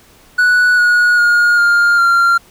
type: tone with pitch steps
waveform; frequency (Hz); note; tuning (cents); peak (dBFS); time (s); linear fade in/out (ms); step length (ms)
triangle; 1476 / 1452.3 / 1429 / 1406.1 / 1383.5; F#6 / F#6 / F6 / F6 / F6; -5 / -33 / +39 / +11 / -17; -6; 0.38-2.38; 10; 400
effects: pink hiss -46 dBFS RMS until 2.5 s